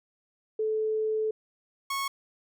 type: tone pair in turn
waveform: sine / sawtooth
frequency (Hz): 435.1 / 1100.2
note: A4 / C#6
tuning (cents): -19 / -13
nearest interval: octave + major third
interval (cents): 1606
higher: second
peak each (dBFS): -25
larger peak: neither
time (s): 0.59-1.31 / 1.9-2.08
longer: first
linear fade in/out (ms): 5
effects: none